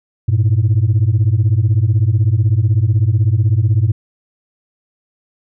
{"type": "beating tone pair", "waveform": "sine", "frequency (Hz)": [99.7, 115.7], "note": ["G2", "A#2"], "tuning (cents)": [30, -13], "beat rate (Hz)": 16, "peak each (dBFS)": -11, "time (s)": [0.28, 3.92], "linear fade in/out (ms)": 10, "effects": ["tanh soft clip ceiling -7 dBFS"]}